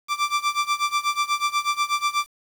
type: tone with tremolo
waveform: sawtooth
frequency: 1174.7 Hz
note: D6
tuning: in tune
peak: -14 dBFS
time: 0.08-2.27 s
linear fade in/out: 50 ms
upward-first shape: sine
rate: 8.2 Hz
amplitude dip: 90%
effects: low-pass 7000 Hz 12 dB/octave + 7-bit